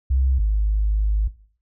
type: tone pair in turn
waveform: sine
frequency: 65.6 / 52.07 Hz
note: C2 / G#1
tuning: +5 / +5 cents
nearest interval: major third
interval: 400 cents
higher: first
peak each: -15 dBFS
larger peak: neither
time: 0.1-0.39 / 0.39-1.28 s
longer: second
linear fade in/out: 10 ms
effects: noise-tail reverb RT60 0.5 s tail -18 dB re dry + tanh soft clip ceiling -11 dBFS